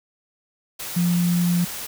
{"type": "tone in noise", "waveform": "sine", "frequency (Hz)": 174.61, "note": "F3", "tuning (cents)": 0, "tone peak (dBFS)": -17, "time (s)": [0.96, 1.65], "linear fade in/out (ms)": 10, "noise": "white", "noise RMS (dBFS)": -32, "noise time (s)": [0.79, 1.87], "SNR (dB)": 12, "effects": []}